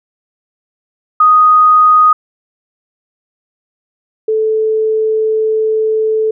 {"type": "tone pair in turn", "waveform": "sine", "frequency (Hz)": [1244.5, 437.3], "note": ["D#6", "A4"], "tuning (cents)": [0, -11], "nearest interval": "octave + tritone", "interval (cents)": 1811, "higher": "first", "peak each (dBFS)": [-4, -10], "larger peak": "first", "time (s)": [[1.2, 2.13], [4.28, 6.31]], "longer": "second", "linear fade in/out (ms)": 5, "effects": []}